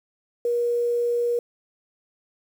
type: tone with quantisation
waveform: sine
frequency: 477.2 Hz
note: A#4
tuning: 41 cents sharp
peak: -20 dBFS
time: 0.45-1.39 s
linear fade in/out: 2 ms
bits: 8
effects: none